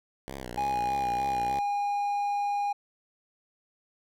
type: tone with vibrato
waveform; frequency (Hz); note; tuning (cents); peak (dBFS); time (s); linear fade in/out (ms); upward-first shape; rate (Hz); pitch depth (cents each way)
5% pulse; 64; C2; -38; -26; 0.28-1.6; 0; sine; 3.3; 130
type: tone with pitch glide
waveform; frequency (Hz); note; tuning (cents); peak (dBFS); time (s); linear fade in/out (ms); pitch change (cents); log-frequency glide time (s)
triangle; 826 to 814.2; G#5 to G#5; -10 to -35; -24; 0.57-2.73; 10; -25; 0.79-0.99
effects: none